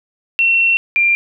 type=tone pair in turn; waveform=sine; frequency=2716 / 2383 Hz; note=F7 / D7; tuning=-49 / +25 cents; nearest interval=major second; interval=226 cents; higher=first; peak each=-10 dBFS; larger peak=neither; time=0.39-0.77 / 0.96-1.15 s; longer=first; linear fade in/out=0 ms; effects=none